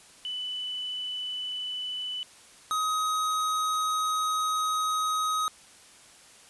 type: tone pair in turn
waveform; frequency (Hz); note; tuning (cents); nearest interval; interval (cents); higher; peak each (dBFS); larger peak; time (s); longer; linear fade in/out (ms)
sine / square; 2991 / 1261.2; F#7 / D#6; +18 / +23; octave + minor third; 1495; first; -31 / -26; second; 0.25-2.23 / 2.71-5.48; second; 0
effects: white hiss -53 dBFS RMS until 6.49 s + resampled to 24000 Hz